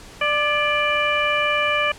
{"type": "harmonic tone with a mistuned harmonic", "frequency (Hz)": 592, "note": "D5", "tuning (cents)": 14, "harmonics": [1, 2, 3, 4, 5], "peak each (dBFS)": [-24, -23, -26, -22, -27], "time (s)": [0.21, 1.92], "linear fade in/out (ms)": 5, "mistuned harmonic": 3, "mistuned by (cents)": -46, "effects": ["pink hiss -42 dBFS RMS until 1.98 s", "low-pass 9000 Hz 12 dB/octave"]}